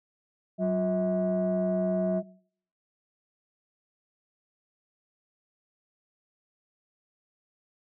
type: tone cluster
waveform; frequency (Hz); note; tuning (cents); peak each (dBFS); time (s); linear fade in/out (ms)
sine; 187 / 356.8 / 644; F#3 / F4 / E5; +19 / +37 / -41; -25 / -33 / -26; 0.58-2.23; 50
effects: noise-tail reverb RT60 0.6 s tail -21 dB re dry + tanh soft clip ceiling -19 dBFS